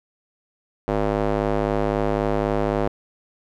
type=tone with band-pass filter; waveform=square; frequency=51.91 Hz; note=G#1; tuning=in tune; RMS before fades=-22 dBFS; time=0.88-2.88 s; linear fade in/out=0 ms; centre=550 Hz; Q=1.2; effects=none